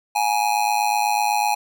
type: tone with amplitude modulation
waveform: square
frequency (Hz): 833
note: G#5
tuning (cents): +5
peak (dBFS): -15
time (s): 0.15-1.55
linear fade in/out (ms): 10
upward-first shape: sine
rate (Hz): 108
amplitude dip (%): 80
effects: none